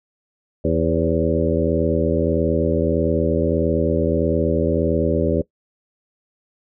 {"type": "harmonic tone with a mistuned harmonic", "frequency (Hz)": 81.6, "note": "E2", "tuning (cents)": -17, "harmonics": [1, 2, 3, 4, 5, 6, 7], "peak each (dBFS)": [-24, -24, -24, -24, -24, -24, -24], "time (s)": [0.64, 5.42], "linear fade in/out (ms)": 10, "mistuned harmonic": 6, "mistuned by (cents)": 45, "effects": ["noise-tail reverb RT60 0.1 s tail -19 dB re dry"]}